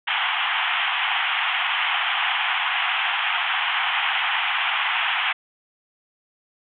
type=band-pass noise; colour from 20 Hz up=white; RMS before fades=-23 dBFS; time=0.07-5.33 s; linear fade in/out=10 ms; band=720 to 3300 Hz; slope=96 dB/octave; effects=none